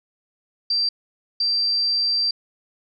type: tone bursts at uneven times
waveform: sine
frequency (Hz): 4699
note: D8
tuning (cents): 0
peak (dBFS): -18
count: 2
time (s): 0.7-0.89 / 1.4-2.31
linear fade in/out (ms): 5
effects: none